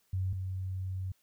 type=tone pair in turn; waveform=sine; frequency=93.8 / 93.8 Hz; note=F#2 / F#2; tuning=+24 / +24 cents; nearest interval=unison; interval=0 cents; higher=neither; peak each=-29 / -33 dBFS; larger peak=first; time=0.13-0.33 / 0.33-1.12 s; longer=second; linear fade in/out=5 ms; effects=white hiss -72 dBFS RMS until 1.22 s